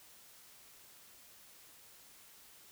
silence, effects white hiss -59 dBFS RMS until 2.71 s

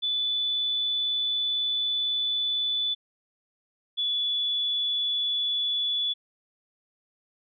sine tone pair in turn, 3482 / 3432 Hz, A7 / A7, -19 / -44 cents, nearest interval unison, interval 25 cents, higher first, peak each -24 dBFS, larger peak neither, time 0.02-2.95 / 3.97-6.14 s, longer first, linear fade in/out 20 ms, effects none

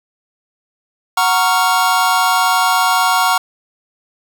square chord, Gb major seventh, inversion none, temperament equal with one note detuned, 740 / 932.3 / 1108.7 / 1388.9 Hz, Gb5 / Bb5 / Db6 / F6, 0 / 0 / 0 / -10 cents, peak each -18 dBFS, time 1.17-3.38 s, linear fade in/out 5 ms, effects none

